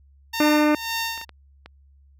10% pulse tone with tremolo, 913 Hz, A#5, 36 cents flat, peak -15 dBFS, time 0.33-1.25 s, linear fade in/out 10 ms, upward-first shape sine, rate 1.9 Hz, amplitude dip 75%
harmonic tone, 300 Hz, D4, 37 cents sharp, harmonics 1 / 2 / 3 / 4 / 5 / 6 / 7 / 8 / 9, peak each -17 / -23 / -27 / -29 / -31 / -33 / -34 / -35 / -36 dBFS, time 0.4-0.75 s, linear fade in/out 2 ms
clicks, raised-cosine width 0.3 ms, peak -24 dBFS, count 4, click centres 1.177 / 1.214 / 1.293 / 1.66 s
effects added 69 Hz sine -51 dBFS peak until 2.19 s

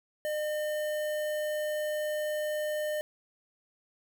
square tone with notch filter, 606 Hz, D#5, 46 cents flat, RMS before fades -32 dBFS, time 0.25-3.01 s, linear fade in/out 0 ms, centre 4900 Hz, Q 1.1, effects none

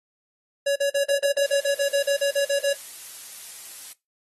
square tone bursts, 562 Hz, C#5, 24 cents sharp, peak -20 dBFS, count 15, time 0.66-2.734 s, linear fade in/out 10 ms, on 100 ms, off 41 ms
blue noise, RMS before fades -38 dBFS, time 1.42-3.93 s, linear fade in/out 10 ms
effects noise-tail reverb RT60 0.2 s tail -19 dB re dry + AAC 32 kbps

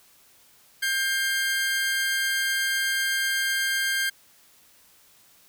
sawtooth tone pair together, 1591 / 2124 Hz, G6 / C7, +25 / +25 cents, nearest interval perfect fourth, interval 500 cents, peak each -20 / -29 dBFS, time 0.82-4.1 s, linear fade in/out 10 ms, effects white hiss -57 dBFS RMS until 5.48 s

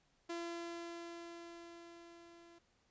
sawtooth tone with level ramp, 340 Hz, F4, 46 cents flat, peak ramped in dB -36 to -55 dBFS, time 0.29-2.59 s, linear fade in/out 10 ms, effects pink hiss -75 dBFS RMS until 2.9 s + resampled to 16000 Hz

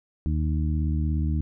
harmonic tone, 77 Hz, D#2, 17 cents flat, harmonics 1 / 2 / 3 / 4, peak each -23 / -29 / -33 / -35 dBFS, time 0.26-1.41 s, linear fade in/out 0 ms, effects none

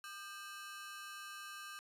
sawtooth ring-modulated tone, 1392 Hz, F6, 6 cents flat, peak -40 dBFS, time 0.04-1.79 s, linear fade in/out 0 ms, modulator 185 Hz, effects resampled to 32000 Hz

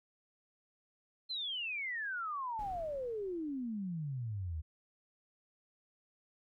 sine exponential sweep, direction down, 4186 to 74.4 Hz, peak -36 dBFS, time 1.29-4.62 s, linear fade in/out 20 ms
brown noise with exponential decay, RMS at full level -47 dBFS, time 2.59-4.25 s, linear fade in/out 2 ms, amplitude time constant 360 ms
effects none

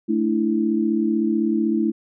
sine chord, A suspended fourth, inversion none, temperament equal, 220 / 293.7 / 329.6 Hz, A3 / D4 / E4, 0 / 0 / 0 cents, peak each -21 / -25 / -21 dBFS, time 0.08-1.92 s, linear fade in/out 20 ms, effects none

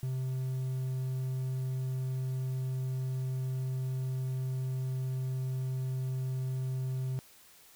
triangle tone, 130 Hz, C3, 11 cents flat, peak -29 dBFS, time 0.03-7.19 s, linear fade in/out 0 ms, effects white hiss -58 dBFS RMS until 7.75 s

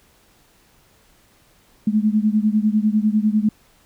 sine beating tone pair, 210 / 220 Hz, G#3 / A3, +19 / 0 cents, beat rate 10 Hz, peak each -17 / -19 dBFS, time 1.87-3.49 s, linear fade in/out 5 ms, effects pink hiss -56 dBFS RMS until 3.85 s

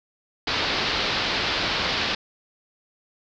white low-pass noise, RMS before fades -25 dBFS, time 0.47-2.15 s, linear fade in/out 5 ms, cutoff 4800 Hz, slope 48 dB/octave, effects none

